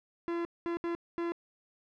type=tone bursts at uneven times; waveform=45% pulse; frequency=340.6 Hz; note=F4; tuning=43 cents flat; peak=-31 dBFS; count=4; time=0.28-0.45 / 0.66-0.77 / 0.84-0.95 / 1.18-1.32 s; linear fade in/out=0 ms; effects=low-pass 2000 Hz 12 dB/octave